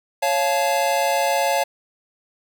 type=chord; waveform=square; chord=Db augmented; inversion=none; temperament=just; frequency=554.4 / 693 / 866.2 Hz; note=Db5 / F5 / A5; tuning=0 / -14 / -27 cents; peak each=-23 dBFS; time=0.22-1.64 s; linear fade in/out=10 ms; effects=none